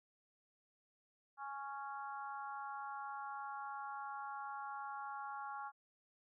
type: harmonic tone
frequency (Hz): 277.2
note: C#4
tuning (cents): 0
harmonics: 3 / 4 / 5 / 6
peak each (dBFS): -46 / -48 / -49 / -62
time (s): 1.37-5.72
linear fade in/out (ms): 50
effects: none